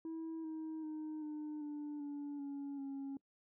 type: tone with pitch steps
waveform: sine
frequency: 324.4 / 316.8 / 309.4 / 302.2 / 295.1 / 288.2 / 281.4 / 274.8 Hz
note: E4 / D#4 / D#4 / D4 / D4 / D4 / C#4 / C#4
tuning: -28 / +31 / -10 / +50 / +8 / -33 / +26 / -15 cents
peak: -38 dBFS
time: 0.05-3.17 s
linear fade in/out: 2 ms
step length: 390 ms
effects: noise-tail reverb RT60 0.1 s tail -23 dB re dry + tanh soft clip ceiling -40 dBFS